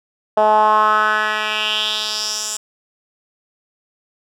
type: tone with band-pass filter sweep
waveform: 10% pulse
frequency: 214 Hz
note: A3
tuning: 48 cents flat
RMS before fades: -17 dBFS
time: 0.37-2.57 s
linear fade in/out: 5 ms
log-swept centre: 700 to 7400 Hz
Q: 3.6
effects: none